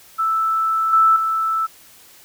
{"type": "tone with level steps", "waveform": "sine", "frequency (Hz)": 1318.5, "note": "E6", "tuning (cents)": 0, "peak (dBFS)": [-16, -10, -17], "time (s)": [0.18, 1.67], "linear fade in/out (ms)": 20, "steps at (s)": [0.93, 1.16], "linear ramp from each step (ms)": 2, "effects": ["white hiss -47 dBFS RMS until 2.24 s"]}